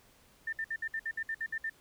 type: tone bursts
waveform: sine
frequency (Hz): 1794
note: A6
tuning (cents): +33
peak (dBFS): -32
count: 11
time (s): 0.47-1.697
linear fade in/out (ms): 5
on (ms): 57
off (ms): 60
effects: pink hiss -63 dBFS RMS until 1.8 s